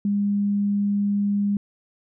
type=tone; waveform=sine; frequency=202.8 Hz; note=G#3; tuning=41 cents flat; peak=-19 dBFS; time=0.05-1.57 s; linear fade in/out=2 ms; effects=none